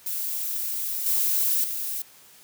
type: noise with level steps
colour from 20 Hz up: violet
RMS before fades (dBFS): -29 / -23 / -30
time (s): 0.06-2.02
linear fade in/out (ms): 2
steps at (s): 1.06 / 1.64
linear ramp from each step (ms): 2
effects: white hiss -52 dBFS RMS until 2.43 s + high-pass 60 Hz 12 dB/octave